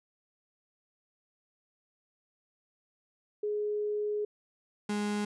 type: tone pair in turn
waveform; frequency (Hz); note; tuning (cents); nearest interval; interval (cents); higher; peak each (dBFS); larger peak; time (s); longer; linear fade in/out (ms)
sine / 35% pulse; 418.5 / 207.4; G#4 / G#3; +13 / -2; octave; 1215; first; -29 / -28; second; 3.43-4.25 / 4.89-5.25; first; 5
effects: resampled to 24000 Hz